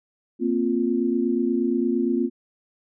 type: chord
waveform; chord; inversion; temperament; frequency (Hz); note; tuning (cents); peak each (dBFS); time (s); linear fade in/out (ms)
sine; Bb suspended second; none; equal; 233.1 / 261.6 / 349.2; Bb3 / C4 / F4; 0 / 0 / 0; -24; 0.39-2.3; 50
effects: none